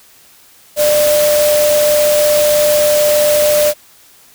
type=tone in noise; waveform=sine; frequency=596 Hz; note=D5; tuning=25 cents sharp; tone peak=-9 dBFS; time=0.76-3.74 s; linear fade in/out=50 ms; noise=white; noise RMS=-18 dBFS; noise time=0.76-3.74 s; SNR=+6 dB; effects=white hiss -45 dBFS RMS until 4.34 s